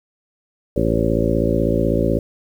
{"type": "harmonic tone with a mistuned harmonic", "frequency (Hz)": 56, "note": "A1", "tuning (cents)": 31, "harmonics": [1, 2, 3, 4, 5, 6, 7, 9, 10], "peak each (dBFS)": [-24, -24, -24, -24, -24, -24, -24, -24, -24], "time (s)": [0.76, 2.19], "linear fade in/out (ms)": 5, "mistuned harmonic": 1, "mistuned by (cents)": 15, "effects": ["8-bit"]}